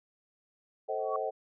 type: chord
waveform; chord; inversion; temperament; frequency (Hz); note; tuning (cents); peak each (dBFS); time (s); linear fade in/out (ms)
sine; A diminished seventh; none; just; 440 / 528 / 633.6 / 760.3; A4 / C5 / Eb5 / Gb5; 0 / +16 / +31 / +47; -36; 0.88-1.31; 20
type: tone with exponential growth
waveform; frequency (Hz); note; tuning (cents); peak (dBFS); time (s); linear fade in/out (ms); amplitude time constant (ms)
sine; 1124; C#6; +24; -28; 0.99-1.16; 2; 36
effects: none